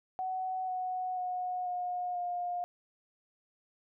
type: tone with pitch steps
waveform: sine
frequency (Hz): 748 / 738.1 / 728.4 / 718.8 / 709.3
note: F#5 / F#5 / F#5 / F5 / F5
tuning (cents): +19 / -4 / -27 / +50 / +27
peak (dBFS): -32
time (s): 0.19-2.64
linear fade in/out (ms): 0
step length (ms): 490
effects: none